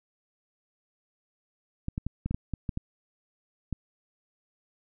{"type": "clicks", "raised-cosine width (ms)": 5, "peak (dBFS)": -18, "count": 10, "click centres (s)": [1.884, 1.979, 2.066, 2.26, 2.31, 2.345, 2.537, 2.692, 2.774, 3.727], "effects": []}